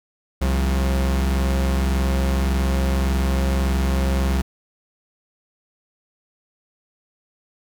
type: tone pair together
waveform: 45% pulse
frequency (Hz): 67 / 179.2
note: C2 / F3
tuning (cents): +42 / +45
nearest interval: octave + perfect fourth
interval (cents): 1703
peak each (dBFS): -18 / -27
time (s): 0.41-4.42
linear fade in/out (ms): 10
effects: none